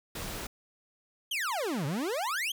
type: noise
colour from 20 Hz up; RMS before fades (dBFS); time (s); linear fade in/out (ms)
pink; -38; 0.15-0.47; 5
type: exponential two-way sweep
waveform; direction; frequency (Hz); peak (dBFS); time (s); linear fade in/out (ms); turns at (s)
40% pulse; down then up; 3316 to 131.1 to 3316; -29; 1.31-2.52; 5; 1.86
effects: none